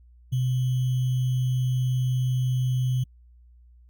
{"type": "tone with sample-and-hold", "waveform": "sine", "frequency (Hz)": 127.2, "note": "C3", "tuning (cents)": -48, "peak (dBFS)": -21, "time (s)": [0.32, 3.04], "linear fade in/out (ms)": 10, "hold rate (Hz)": 3150, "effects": ["added 60 Hz sine -50 dBFS peak until 3.89 s", "Opus 48 kbps"]}